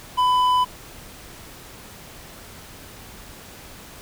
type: tone with hard clipping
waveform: sine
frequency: 1000 Hz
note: B5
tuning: 21 cents sharp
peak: -17 dBFS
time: 0.17-0.65 s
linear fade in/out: 20 ms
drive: 6 dB
effects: pink hiss -42 dBFS RMS until 4.01 s